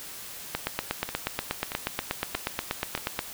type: two click trains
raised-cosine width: 0.3 ms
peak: -10 / -16 dBFS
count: 23 / 4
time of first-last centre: 0.55-3.191 / 1.09-2.977 s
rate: 8.33 / 1.59 Hz
effects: white hiss -41 dBFS RMS until 3.33 s